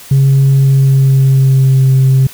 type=tone with pitch glide; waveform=sine; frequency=136.4 to 132.67 Hz; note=C#3 to C3; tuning=-28 to +24 cents; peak=-3 dBFS; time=0.11-2.27 s; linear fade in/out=5 ms; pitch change=-48 cents; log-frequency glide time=0.55-1.89 s; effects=tanh soft clip ceiling -3 dBFS + white hiss -34 dBFS RMS until 2.33 s